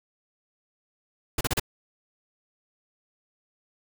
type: noise bursts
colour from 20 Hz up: pink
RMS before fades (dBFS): -25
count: 4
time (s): 1.38-1.598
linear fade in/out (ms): 5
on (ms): 29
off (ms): 34
effects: none